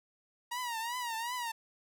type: tone with vibrato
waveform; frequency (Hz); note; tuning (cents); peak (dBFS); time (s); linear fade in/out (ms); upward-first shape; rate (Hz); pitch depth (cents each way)
sawtooth; 946; A#5; +25; -31; 0.51-1.52; 10; triangle; 2.7; 120
effects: none